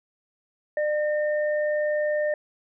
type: tone pair together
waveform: sine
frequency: 600 / 1820.4 Hz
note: D5 / A#6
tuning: +37 / -42 cents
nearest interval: octave + perfect fifth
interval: 1921 cents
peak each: -22 / -32 dBFS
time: 0.77-2.34 s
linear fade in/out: 2 ms
effects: none